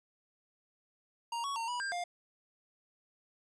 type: tone with pitch steps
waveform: square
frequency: 935 / 1116 / 915 / 976 / 1595 / 704 Hz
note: A#5 / C#6 / A#5 / B5 / G6 / F5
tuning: +5 / +11 / -32 / -21 / +30 / +14 cents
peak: -35 dBFS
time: 1.32-2.04 s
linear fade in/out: 5 ms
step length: 120 ms
effects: resampled to 22050 Hz